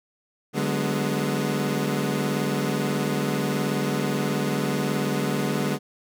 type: chord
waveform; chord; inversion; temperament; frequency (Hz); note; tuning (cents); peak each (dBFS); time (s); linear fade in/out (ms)
25% pulse; G# half-diminished seventh; second; equal with one note detuned; 146.83 / 189.21 / 207.7 / 246.9; D3 / F#3 / G#3 / B3; 0 / +39 / 0 / 0; -24 / -27 / -24 / -26; 0.53-5.79; 50
effects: none